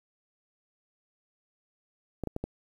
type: clicks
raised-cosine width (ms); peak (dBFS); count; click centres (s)
2; -19; 4; 2.237 / 2.273 / 2.364 / 2.44
effects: 9-bit